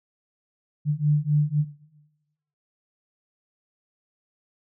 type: beating tone pair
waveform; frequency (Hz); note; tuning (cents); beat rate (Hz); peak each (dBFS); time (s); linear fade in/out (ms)
sine; 146.7 / 150.6; D3 / D3; -2 / +44; 3.9; -22; 0.85-1.65; 50
effects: noise-tail reverb RT60 1.0 s tail -17 dB re dry